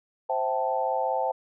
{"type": "chord", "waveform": "sine", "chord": "A minor seventh", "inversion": "first", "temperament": "equal with one note detuned", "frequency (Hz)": [523.3, 659.3, 775, 880], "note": ["C5", "E5", "G5", "A5"], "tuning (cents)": [0, 0, -20, 0], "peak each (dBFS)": [-29, -31, -29, -29], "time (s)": [0.29, 1.32], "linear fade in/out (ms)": 10, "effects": []}